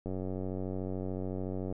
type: click train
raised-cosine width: 2 ms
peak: -24 dBFS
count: 157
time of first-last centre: 0.06-1.725 s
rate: 93.7 Hz
effects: none